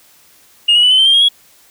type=tone with pitch steps; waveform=sine; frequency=2847 / 2912 / 2978 / 3046 / 3115 / 3186 / 3259 / 3333 Hz; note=F7 / F#7 / F#7 / F#7 / G7 / G7 / G#7 / G#7; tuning=+33 / -28 / +11 / +50 / -12 / +27 / -33 / +5 cents; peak=-5 dBFS; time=0.68-1.288 s; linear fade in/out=10 ms; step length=76 ms; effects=tanh soft clip ceiling -4 dBFS + white hiss -48 dBFS RMS until 1.7 s